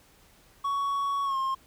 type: tone with pitch glide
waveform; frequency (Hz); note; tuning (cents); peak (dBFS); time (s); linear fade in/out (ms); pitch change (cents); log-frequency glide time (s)
triangle; 1118 to 1065.7; C#6 to C6; +14 to +31; -24; 0.64-1.55; 10; -83; 1.24-1.37
effects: pink hiss -59 dBFS RMS until 1.66 s